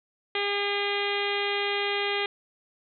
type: harmonic tone with a mistuned harmonic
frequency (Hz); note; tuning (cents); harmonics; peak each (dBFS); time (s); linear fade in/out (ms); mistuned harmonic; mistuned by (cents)
405; G#4; -43; 1 / 2 / 3 / 4 / 5 / 6 / 7 / 8 / 9 / 10; -30 / -34 / -37 / -38 / -32 / -34 / -38 / -34 / -39 / -42; 0.35-2.26; 2; 10; -17
effects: none